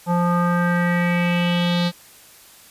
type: tone with low-pass filter sweep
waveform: square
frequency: 174.61 Hz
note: F3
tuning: in tune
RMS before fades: -19 dBFS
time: 0.06-1.92 s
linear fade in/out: 50 ms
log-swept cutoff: 970 to 4200 Hz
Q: 4.2
effects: white hiss -47 dBFS RMS until 2.7 s + resampled to 32000 Hz